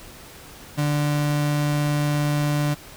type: tone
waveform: 35% pulse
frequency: 147.2 Hz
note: D3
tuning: 4 cents sharp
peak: -18 dBFS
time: 0.77-2.75 s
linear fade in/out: 20 ms
effects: pink hiss -43 dBFS RMS until 2.96 s